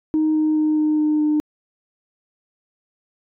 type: tone with pitch steps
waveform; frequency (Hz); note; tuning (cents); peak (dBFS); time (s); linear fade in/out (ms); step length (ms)
sine; 311.1 / 309.3 / 307.5 / 305.8 / 304 / 302.2; D#4 / D#4 / D#4 / D#4 / D#4 / D4; 0 / -10 / -20 / -30 / -40 / +50; -14; 0.14-1.4; 0; 210
effects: tanh soft clip ceiling -12 dBFS